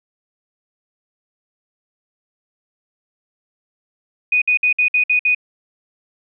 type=tone bursts; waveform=sine; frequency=2482 Hz; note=D#7; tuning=5 cents flat; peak=-12 dBFS; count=7; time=4.32-5.348 s; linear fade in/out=5 ms; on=98 ms; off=57 ms; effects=none